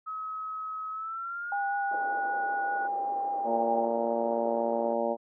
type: tone with pitch glide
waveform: sine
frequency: 1279 to 1460.7 Hz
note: D#6 to F#6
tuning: +47 to -23 cents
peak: -33 dBFS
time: 0.06-2.88 s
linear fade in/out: 20 ms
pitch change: +230 cents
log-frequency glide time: 0.91-1.63 s
type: tone with vibrato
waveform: sine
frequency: 801 Hz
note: G5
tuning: 37 cents sharp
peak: -28 dBFS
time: 1.52-3.85 s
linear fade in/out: 2 ms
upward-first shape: sine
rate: 5.2 Hz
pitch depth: 13 cents each way
type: band-pass noise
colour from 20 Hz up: pink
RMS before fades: -43 dBFS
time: 1.91-4.94 s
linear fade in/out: 5 ms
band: 370 to 790 Hz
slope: 24 dB/octave
type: harmonic tone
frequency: 116.1 Hz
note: A#2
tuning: 7 cents flat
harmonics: 2 / 3 / 4 / 5 / 6 / 7 / 8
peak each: -35 / -36 / -34 / -29 / -36 / -35 / -38 dBFS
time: 3.44-5.17 s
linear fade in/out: 50 ms
effects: none